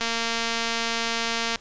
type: click train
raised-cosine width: 0.2 ms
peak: -9 dBFS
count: 357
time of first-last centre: 0.01-1.558 s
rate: 230 Hz
effects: pink hiss -50 dBFS RMS until 1.6 s + resampled to 16000 Hz